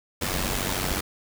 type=noise with amplitude modulation; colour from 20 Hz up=pink; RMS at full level=-24 dBFS; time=0.21-1.01 s; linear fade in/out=10 ms; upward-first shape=sine; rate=93.7 Hz; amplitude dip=70%; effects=none